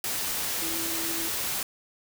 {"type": "tone in noise", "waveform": "sine", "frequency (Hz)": 329.6, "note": "E4", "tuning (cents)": 0, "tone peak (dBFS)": -36, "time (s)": [0.62, 1.28], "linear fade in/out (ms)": 2, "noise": "white", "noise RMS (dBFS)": -30, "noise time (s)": [0.04, 1.63], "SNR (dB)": -9, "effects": []}